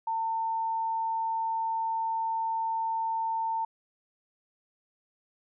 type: tone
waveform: sine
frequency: 900 Hz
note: A5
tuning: 39 cents sharp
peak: -27 dBFS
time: 0.07-3.65 s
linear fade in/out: 5 ms
effects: none